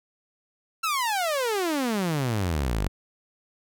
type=exponential sweep; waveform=sawtooth; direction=down; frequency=1368 to 44.96 Hz; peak=-20 dBFS; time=0.83-2.88 s; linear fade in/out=10 ms; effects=none